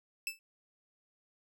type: tone with exponential decay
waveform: sawtooth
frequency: 2637 Hz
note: E7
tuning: in tune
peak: -27 dBFS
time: 0.27-0.39 s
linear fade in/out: 1 ms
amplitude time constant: 26 ms
effects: none